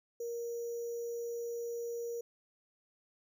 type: tone with sample-and-hold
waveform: sine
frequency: 470.3 Hz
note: A#4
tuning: 15 cents sharp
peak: -36 dBFS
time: 0.2-2.21 s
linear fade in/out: 5 ms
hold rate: 6300 Hz
effects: none